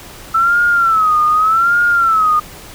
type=tone with vibrato; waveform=sine; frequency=1318 Hz; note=E6; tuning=1 cent flat; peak=-9 dBFS; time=0.34-2.4 s; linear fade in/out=10 ms; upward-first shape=sine; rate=0.84 Hz; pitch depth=130 cents each way; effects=pink hiss -35 dBFS RMS until 2.74 s